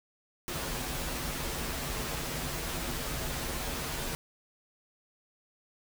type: noise with comb filter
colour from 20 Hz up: pink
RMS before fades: -35 dBFS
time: 0.48-4.15 s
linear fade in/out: 0 ms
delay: 10 ms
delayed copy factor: -0.65
effects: none